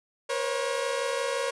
sawtooth tone cluster, 477.8 / 523 / 549 Hz, A#4 / C5 / C#5, +43 / -1 / -17 cents, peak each -27 / -32 / -26 dBFS, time 0.29-1.51 s, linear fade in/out 10 ms, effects resampled to 24000 Hz

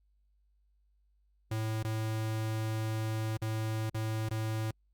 square tone with dropouts, 110 Hz, A2, in tune, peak -32 dBFS, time 1.51-4.71 s, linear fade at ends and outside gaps 5 ms, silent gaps 1.829-1.846 / 3.371-3.418 / 3.898-3.944 / 4.289-4.309 s, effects added 50 Hz sine -67 dBFS peak until 4.93 s + Opus 48 kbps

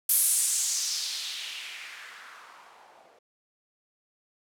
violet noise with low-pass filter sweep, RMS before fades -31 dBFS, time 0.09-3.19 s, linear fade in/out 5 ms, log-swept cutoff 12000 to 580 Hz, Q 2.4, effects none

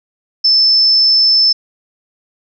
sine tone, 5274 Hz, E8, in tune, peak -7 dBFS, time 0.44-1.53 s, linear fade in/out 10 ms, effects none

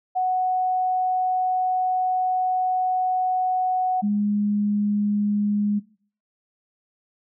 sine tone pair in turn, 740 / 206.5 Hz, F#5 / G#3, 0 / -10 cents, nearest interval octave + minor seventh, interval 2210 cents, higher first, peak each -19 / -19 dBFS, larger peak neither, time 0.15-4.02 / 4.02-5.8 s, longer first, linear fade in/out 20 ms, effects noise-tail reverb RT60 0.5 s tail -21 dB re dry

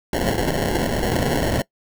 white noise with sample-and-hold, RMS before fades -21 dBFS, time 0.13-1.62 s, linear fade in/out 2 ms, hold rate 1225 Hz, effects noise-tail reverb RT60 0.1 s tail -22 dB re dry

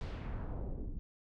brown noise with low-pass filter sweep, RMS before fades -40 dBFS, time 0.01-0.99 s, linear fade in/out 0 ms, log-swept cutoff 5200 to 210 Hz, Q 1.2, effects none

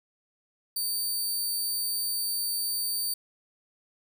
15% pulse tone, 4599 Hz, D8, 37 cents flat, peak -21 dBFS, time 0.76-3.14 s, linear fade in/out 5 ms, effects none

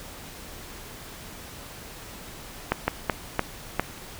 slowing click train, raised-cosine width 0.5 ms, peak -6 dBFS, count 5, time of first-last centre 2.72-3.796 s, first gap 160 ms, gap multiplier 1.36, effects pink hiss -42 dBFS RMS until 4.19 s

